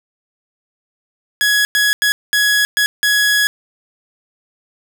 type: tone bursts at uneven times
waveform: sawtooth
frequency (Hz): 1676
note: G#6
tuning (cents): +15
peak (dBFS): -8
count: 6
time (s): 1.41-1.65 / 1.75-1.93 / 2.02-2.12 / 2.33-2.65 / 2.77-2.86 / 3.03-3.47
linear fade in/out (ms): 0
effects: none